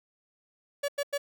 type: tone bursts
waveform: 45% pulse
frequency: 570 Hz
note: C#5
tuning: 48 cents sharp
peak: -27 dBFS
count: 3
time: 0.83-1.18 s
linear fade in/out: 10 ms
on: 54 ms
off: 94 ms
effects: none